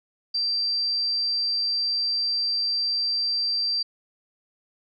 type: tone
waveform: sine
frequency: 4699 Hz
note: D8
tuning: in tune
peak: -22 dBFS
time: 0.34-3.83 s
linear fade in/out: 10 ms
effects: none